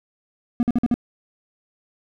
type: tone bursts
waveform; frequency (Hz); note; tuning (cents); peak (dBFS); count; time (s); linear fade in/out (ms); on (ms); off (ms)
triangle; 240.3; B3; -47; -13; 5; 0.6-0.941; 0; 29; 49
effects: none